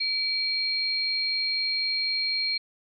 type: tone pair together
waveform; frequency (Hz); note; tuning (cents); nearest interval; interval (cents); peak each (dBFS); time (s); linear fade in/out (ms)
sine; 2300 / 4228; D7 / C8; -37 / +17; major seventh; 1054; -31 / -25; 0-2.58; 10
effects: none